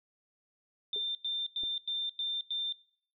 sine tone bursts, 3585 Hz, A7, 32 cents sharp, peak -31 dBFS, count 6, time 0.93-2.725 s, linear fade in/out 2 ms, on 220 ms, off 95 ms
sine tone with exponential decay, 415.3 Hz, G#4, in tune, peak -39 dBFS, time 0.96-1.04 s, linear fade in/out 1 ms, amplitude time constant 16 ms
clicks, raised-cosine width 2 ms, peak -38 dBFS, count 2, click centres 1.634 / 1.637 s
effects noise-tail reverb RT60 0.6 s tail -21 dB re dry

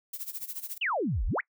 violet noise with tremolo, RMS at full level -35 dBFS, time 0.13-0.78 s, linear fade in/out 5 ms, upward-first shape sine, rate 14 Hz, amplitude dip 85%
sine exponential two-way sweep, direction down then up, 3183 to 34.65 to 2532 Hz, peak -26 dBFS, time 0.81-1.41 s, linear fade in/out 10 ms, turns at 1.26 s
effects noise-tail reverb RT60 0.1 s tail -24 dB re dry

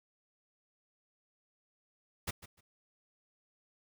pink noise with echo, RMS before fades -36 dBFS, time 2.27-2.31 s, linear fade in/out 10 ms, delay 150 ms, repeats 2, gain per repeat -15 dB, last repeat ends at 2.61 s, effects none

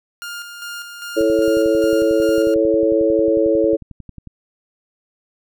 sawtooth tone with tremolo, 1409 Hz, F6, 15 cents sharp, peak -24 dBFS, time 0.22-2.54 s, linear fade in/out 0 ms, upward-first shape square, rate 2.5 Hz, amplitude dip 45%
sine chord, A major, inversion second, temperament equal, 329.6 / 440 / 554.4 Hz, E4 / A4 / C#5, 0 / 0 / 0 cents, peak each -17 dBFS, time 1.16-3.77 s, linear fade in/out 20 ms
click train, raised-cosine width 5 ms, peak -23 dBFS, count 35, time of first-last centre 1.21-4.273 s, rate 11.1 Hz
effects none

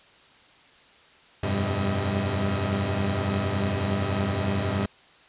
sawtooth tone cluster, 87.3 / 98.1 / 126.6 / 199.6 / 637 Hz, F2 / G2 / B2 / G3 / D#5, 0 / +2 / +43 / +32 / +41 cents, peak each -29 / -23 / -29 / -26 / -31 dBFS, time 1.43-4.86 s, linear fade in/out 5 ms, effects white hiss -54 dBFS RMS until 5.28 s + resampled to 8000 Hz

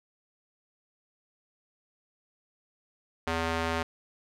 square tone with band-pass filter, 82.41 Hz, E2, in tune, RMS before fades -30 dBFS, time 3.27-3.83 s, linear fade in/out 5 ms, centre 1400 Hz, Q 0.53, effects none

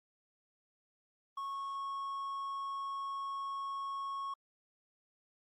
triangle tone, 1100 Hz, C#6, 14 cents flat, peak -35 dBFS, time 1.37-4.34 s, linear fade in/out 5 ms, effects Opus 32 kbps

